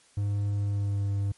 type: tone with pitch glide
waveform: triangle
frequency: 101.6 to 99.97 Hz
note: G#2 to G2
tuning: -38 to +34 cents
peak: -23 dBFS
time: 0.17-1.32 s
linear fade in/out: 5 ms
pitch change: -28 cents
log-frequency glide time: 0.56-1.09 s
effects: white hiss -60 dBFS RMS until 1.37 s + MP3 48 kbps